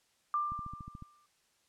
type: tone with exponential decay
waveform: sine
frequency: 1188 Hz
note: D6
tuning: 20 cents sharp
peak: -27 dBFS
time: 0.34-1.26 s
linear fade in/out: 1 ms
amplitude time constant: 200 ms
type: click train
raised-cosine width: 5 ms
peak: -33 dBFS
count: 8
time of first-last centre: 0.52-1.024 s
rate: 13.9 Hz
effects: white hiss -72 dBFS RMS until 1.68 s + low-pass 9000 Hz 12 dB/octave